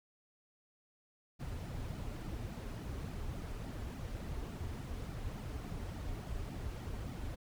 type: noise with flanger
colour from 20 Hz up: brown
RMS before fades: -42 dBFS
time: 1.39-7.36 s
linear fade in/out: 20 ms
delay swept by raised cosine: 1.8 to 6.2 ms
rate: 3.5 Hz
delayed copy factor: -0.7
effects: none